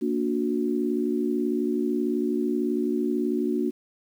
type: chord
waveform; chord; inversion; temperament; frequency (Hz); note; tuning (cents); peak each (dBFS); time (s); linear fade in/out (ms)
sine; Bb augmented; none; just; 233.1 / 291.4 / 364.2; Bb3 / D4 / F#4; 0 / -13 / -27; -27; 0.01-3.71; 20
effects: 9-bit